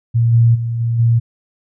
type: tone with level steps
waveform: sine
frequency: 116.54 Hz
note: A#2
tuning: in tune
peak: -10 / -7 / -17 / -14 / -9 dBFS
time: 0.14-1.2 s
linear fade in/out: 20 ms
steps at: 0.32 / 0.54 / 0.79 / 0.98 s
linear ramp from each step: 20 ms
effects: none